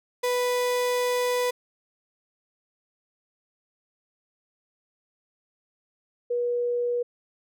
35% pulse / sine tone pair in turn, 493.9 / 483.2 Hz, B4 / B4, 0 / -38 cents, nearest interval unison, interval 38 cents, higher first, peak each -21 / -23 dBFS, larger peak first, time 0.23-1.51 / 6.3-7.03 s, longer first, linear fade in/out 10 ms, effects none

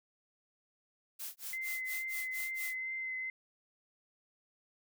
blue noise with tremolo, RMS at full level -41 dBFS, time 1.19-2.76 s, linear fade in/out 10 ms, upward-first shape sine, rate 4.3 Hz, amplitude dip 100%
sine tone with vibrato, 2062 Hz, C7, 26 cents flat, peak -36 dBFS, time 1.53-3.3 s, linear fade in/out 2 ms, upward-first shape triangle, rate 2.3 Hz, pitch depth 19 cents each way
effects none

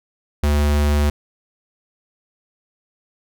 square tone, 73.42 Hz, D2, in tune, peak -15 dBFS, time 0.43-1.1 s, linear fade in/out 5 ms, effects none

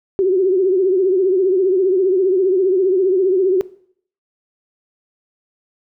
sine tone with vibrato, 375.8 Hz, F#4, 27 cents sharp, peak -12 dBFS, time 0.19-3.61 s, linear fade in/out 0 ms, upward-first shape triangle, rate 15 Hz, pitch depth 110 cents each way, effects noise-tail reverb RT60 0.6 s tail -20 dB re dry

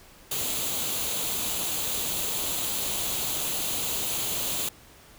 white noise with comb filter, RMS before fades -29 dBFS, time 0.31-4.69 s, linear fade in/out 5 ms, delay 0.28 ms, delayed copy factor +0.55, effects pink hiss -52 dBFS RMS until 5.18 s

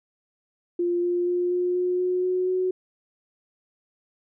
sine tone with pitch steps, 349.2 / 352 / 354.9 / 357.8 / 360.7 / 363.6 / 366.6 / 369.5 Hz, F4 / F4 / F4 / F4 / F#4 / F#4 / F#4 / F#4, 0 / +14 / +28 / +42 / -44 / -30 / -16 / -2 cents, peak -21 dBFS, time 0.79-2.71 s, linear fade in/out 5 ms, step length 240 ms, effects none

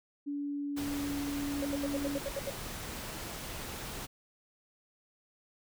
sine tone with pitch glide, 286.7 to 284.7 Hz, D4 to C#4, -42 to +46 cents, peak -33 dBFS, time 0.26-2.19 s, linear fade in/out 20 ms, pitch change -12 cents, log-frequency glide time 0.5-1.38 s
pink noise, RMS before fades -41 dBFS, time 0.76-4.07 s, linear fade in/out 20 ms
sine tone bursts, 554.4 Hz, C#5, in tune, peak -32 dBFS, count 9, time 1.62-2.5 s, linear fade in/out 5 ms, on 32 ms, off 74 ms
effects none

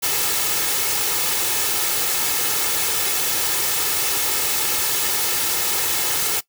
white noise with comb filter, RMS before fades -21 dBFS, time 0.02-6.41 s, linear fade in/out 20 ms, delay 2.3 ms, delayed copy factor +0.55, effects noise-tail reverb RT60 0.1 s tail -19 dB re dry + high-pass 100 Hz 12 dB/octave

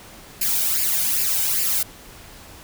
blue noise with flanger, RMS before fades -21 dBFS, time 0.41-1.83 s, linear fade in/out 5 ms, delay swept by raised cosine 0.41 to 1.37 ms, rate 2.5 Hz, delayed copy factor +0.7, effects pink hiss -43 dBFS RMS until 2.63 s

